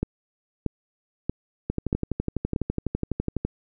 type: two click trains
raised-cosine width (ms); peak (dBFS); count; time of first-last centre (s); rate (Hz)
3; -12 / -11; 22 / 5; 1.7-3.45 / 0.03-2.562; 12 / 1.58
effects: none